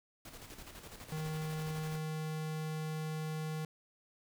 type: noise with tremolo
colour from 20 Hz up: pink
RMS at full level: -49 dBFS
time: 0.25-1.98 s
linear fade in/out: 5 ms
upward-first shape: square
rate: 12 Hz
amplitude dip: 50%
type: tone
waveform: square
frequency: 156.3 Hz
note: D#3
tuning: 8 cents sharp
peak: -37 dBFS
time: 1.12-3.65 s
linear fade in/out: 2 ms
effects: none